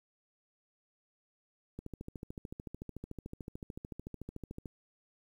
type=click train; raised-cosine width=3 ms; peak=-29 dBFS; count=40; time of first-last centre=1.79-4.658 s; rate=13.6 Hz; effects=10-bit